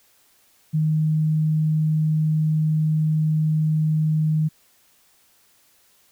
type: tone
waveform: sine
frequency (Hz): 155.56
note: D#3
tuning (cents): 0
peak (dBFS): -17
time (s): 0.73-4.49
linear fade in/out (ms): 20
effects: white hiss -59 dBFS RMS until 6.11 s